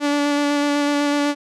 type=tone with vibrato; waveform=sawtooth; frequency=289.3 Hz; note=D4; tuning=26 cents flat; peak=-13 dBFS; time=0-1.35 s; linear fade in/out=50 ms; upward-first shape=square; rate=8 Hz; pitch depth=10 cents each way; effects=low-pass 7000 Hz 12 dB/octave